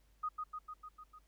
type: tone with echo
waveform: sine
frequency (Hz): 1244.5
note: D#6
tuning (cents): 0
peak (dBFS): -34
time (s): 0.23-0.29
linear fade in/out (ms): 10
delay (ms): 150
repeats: 6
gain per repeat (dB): -3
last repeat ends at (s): 1.19
effects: added 50 Hz sine -67 dBFS peak until 1.27 s + pink hiss -75 dBFS RMS until 1.27 s